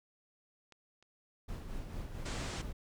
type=clicks; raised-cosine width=0.2 ms; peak=-39 / -46 dBFS; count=2; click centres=0.723 / 1.026 s
type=noise with tremolo; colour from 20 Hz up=brown; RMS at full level=-40 dBFS; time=1.48-2.73 s; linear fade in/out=10 ms; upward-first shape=sine; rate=4.5 Hz; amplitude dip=45%
type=low-pass noise; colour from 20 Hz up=pink; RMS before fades=-42 dBFS; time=2.25-2.62 s; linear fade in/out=10 ms; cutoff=8600 Hz; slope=48 dB/octave
effects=none